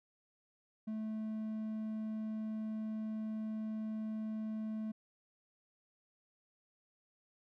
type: tone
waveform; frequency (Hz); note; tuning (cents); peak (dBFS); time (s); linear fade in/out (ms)
triangle; 217.7; A3; -18; -35; 0.87-4.92; 10
effects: none